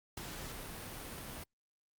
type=noise with ADSR envelope; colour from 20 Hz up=pink; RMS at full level=-40 dBFS; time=0.17-1.44 s; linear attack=5 ms; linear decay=7 ms; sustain=-5 dB; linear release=9 ms; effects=Opus 48 kbps